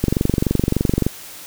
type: click train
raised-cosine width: 3 ms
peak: -3 dBFS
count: 25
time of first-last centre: 0.04-1.066 s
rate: 23.4 Hz
effects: white hiss -37 dBFS RMS until 1.46 s